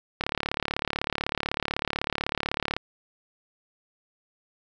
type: click train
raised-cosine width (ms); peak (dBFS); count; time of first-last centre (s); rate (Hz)
0.3; -10; 93; 0.21-2.766; 36
effects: none